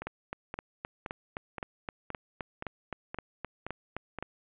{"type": "two click trains", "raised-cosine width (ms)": 0.5, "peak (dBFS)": [-20, -22], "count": [17, 9], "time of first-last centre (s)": [[0.07, 4.226], [0.02, 4.187]], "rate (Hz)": [3.85, 1.92], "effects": ["resampled to 8000 Hz", "8-bit"]}